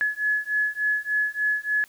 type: beating tone pair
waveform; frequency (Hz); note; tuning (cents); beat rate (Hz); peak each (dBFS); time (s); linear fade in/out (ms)
sine; 1700 / 1703.4; G#6 / G#6; +40 / +43; 3.4; -25; 0.01-1.84; 0
effects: white hiss -55 dBFS RMS until 1.88 s